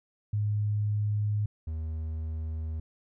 sine / triangle tone pair in turn, 104.6 / 79.37 Hz, G#2 / D#2, +13 / +35 cents, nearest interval perfect fourth, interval 478 cents, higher first, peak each -25 / -29 dBFS, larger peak first, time 0.33-1.46 / 1.67-2.8 s, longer neither, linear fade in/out 5 ms, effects none

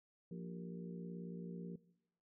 harmonic tone with a mistuned harmonic, 58.27 Hz, A#1, in tune, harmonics 3 / 4 / 5 / 6 / 7 / 8, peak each -45 / -53 / -60 / -62 / -55 / -56 dBFS, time 0.31-1.76 s, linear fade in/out 5 ms, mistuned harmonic 7, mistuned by -65 cents, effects noise-tail reverb RT60 0.8 s tail -20 dB re dry

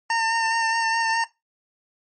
25% pulse tone with vibrato, 908 Hz, A#5, 46 cents flat, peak -16 dBFS, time 0.1-1.24 s, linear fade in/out 2 ms, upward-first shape sine, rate 4.8 Hz, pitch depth 20 cents each way, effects noise-tail reverb RT60 0.2 s tail -18 dB re dry + MP3 32 kbps

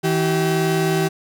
35% pulse tone pair together, 161.41 / 383.9 Hz, E3 / G4, -36 / -36 cents, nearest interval octave + minor third, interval 1500 cents, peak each -18 dBFS, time 0.03-1.09 s, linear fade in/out 20 ms, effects none

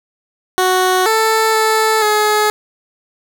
15% pulse tone with pitch steps, 370.1 / 442.2 / 438.8 / 423.7 Hz, F#4 / A4 / A4 / G#4, 0 / +9 / -5 / +35 cents, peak -5 dBFS, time 0.58-2.5 s, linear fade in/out 0 ms, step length 480 ms, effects none

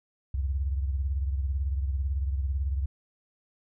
sine beating tone pair, 67.5 / 85.5 Hz, C#2 / F2, -45 / -36 cents, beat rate 18 Hz, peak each -26 / -35 dBFS, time 0.34-2.86 s, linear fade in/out 5 ms, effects none

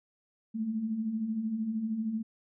sine beating tone pair, 209.3 / 222.3 Hz, G#3 / A3, +14 / +18 cents, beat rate 13 Hz, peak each -39 / -30 dBFS, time 0.54-2.23 s, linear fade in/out 20 ms, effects none

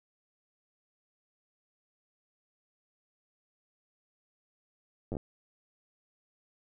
slowing click train, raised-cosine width 2 ms, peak -23 dBFS, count 5, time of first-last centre 5.12-5.168 s, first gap 9 ms, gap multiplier 1.2, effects none

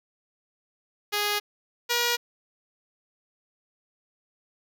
5% pulse tone pair in turn, 414.1 / 478.3 Hz, G#4 / A#4, -5 / +44 cents, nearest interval major second, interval 249 cents, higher second, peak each -13 / -11 dBFS, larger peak second, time 1.12-1.4 / 1.89-2.17 s, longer neither, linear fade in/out 20 ms, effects none

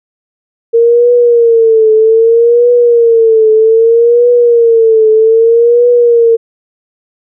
sine tone with vibrato, 459.9 Hz, A#4, 23 cents flat, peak -3 dBFS, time 0.73-6.37 s, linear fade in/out 20 ms, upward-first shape triangle, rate 0.63 Hz, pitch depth 100 cents each way, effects none

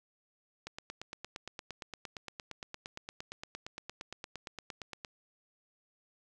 click train, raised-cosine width 0.2 ms, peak -24 dBFS, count 39, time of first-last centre 0.67-5.048 s, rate 8.68 Hz, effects none

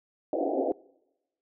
pink band-pass noise, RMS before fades -28 dBFS, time 0.33-0.72 s, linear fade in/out 2 ms, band 270 to 760 Hz, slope 96 dB/octave, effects noise-tail reverb RT60 1.0 s tail -25 dB re dry

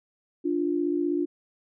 sine tone pair together, 293.4 / 349.2 Hz, D4 / F4, -2 / 0 cents, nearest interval minor third, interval 302 cents, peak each -26 dBFS, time 0.44-1.26 s, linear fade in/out 20 ms, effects none

